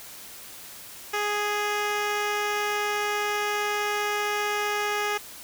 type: tone with low-pass filter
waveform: 10% pulse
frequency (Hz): 415.3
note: G#4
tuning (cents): 0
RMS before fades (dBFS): -27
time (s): 1.13-5.18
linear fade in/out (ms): 10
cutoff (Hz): 5500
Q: 0.84
effects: white hiss -43 dBFS RMS until 5.43 s